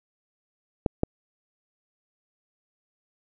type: clicks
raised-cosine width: 2 ms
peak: -8 dBFS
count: 2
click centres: 0.862 / 1.034 s
effects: none